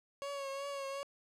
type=tone with vibrato; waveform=30% pulse; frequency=554.4 Hz; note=C#5; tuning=in tune; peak=-36 dBFS; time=0.22-1.03 s; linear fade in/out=0 ms; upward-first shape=triangle; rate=2.7 Hz; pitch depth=41 cents each way; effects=low-pass 9000 Hz 12 dB/octave